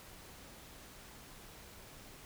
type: silence
effects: pink hiss -54 dBFS RMS until 2.25 s

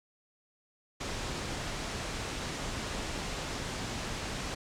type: low-pass noise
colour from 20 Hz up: pink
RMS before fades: -37 dBFS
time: 1-4.55 s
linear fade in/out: 10 ms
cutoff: 7800 Hz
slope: 24 dB/octave
effects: none

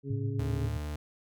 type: harmonic tone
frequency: 138.2 Hz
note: C#3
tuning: 5 cents flat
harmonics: 1 / 2 / 3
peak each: -36 / -39 / -41 dBFS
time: 0.03-0.7 s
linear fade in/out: 50 ms
type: tone with tremolo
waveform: sine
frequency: 110 Hz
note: A2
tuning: in tune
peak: -28 dBFS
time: 0.1-0.77 s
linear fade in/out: 5 ms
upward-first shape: triangle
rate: 7.7 Hz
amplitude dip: 55%
type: tone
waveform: 40% pulse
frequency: 75 Hz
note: D2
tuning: 37 cents sharp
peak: -33 dBFS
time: 0.39-0.96 s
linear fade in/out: 5 ms
effects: none

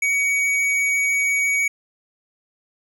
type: tone with hard clipping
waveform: triangle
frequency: 2253 Hz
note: C#7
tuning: 28 cents sharp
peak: -19 dBFS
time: 0.02-1.68 s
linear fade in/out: 5 ms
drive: 13 dB
effects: none

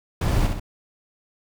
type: noise with echo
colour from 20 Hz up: brown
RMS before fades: -21 dBFS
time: 0.21-0.47 s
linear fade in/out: 5 ms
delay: 64 ms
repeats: 2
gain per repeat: -5 dB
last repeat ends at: 0.598 s
effects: none

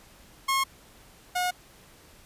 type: tone pair in turn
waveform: sawtooth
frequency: 1080 / 722.6 Hz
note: C#6 / F#5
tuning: -45 / -41 cents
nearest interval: perfect fifth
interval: 696 cents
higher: first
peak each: -19 / -21 dBFS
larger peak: first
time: 0.48-0.64 / 1.35-1.51 s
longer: neither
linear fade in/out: 10 ms
effects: pink hiss -54 dBFS RMS until 2.25 s + resampled to 32000 Hz

